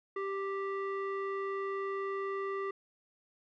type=tone with low-pass filter; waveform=square; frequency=392 Hz; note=G4; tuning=in tune; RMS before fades=-36 dBFS; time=0.16-2.71 s; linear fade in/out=5 ms; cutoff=1600 Hz; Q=3; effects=none